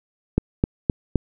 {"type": "click train", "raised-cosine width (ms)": 3, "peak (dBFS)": -4, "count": 4, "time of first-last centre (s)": [0.38, 1.157], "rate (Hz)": 3.86, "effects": []}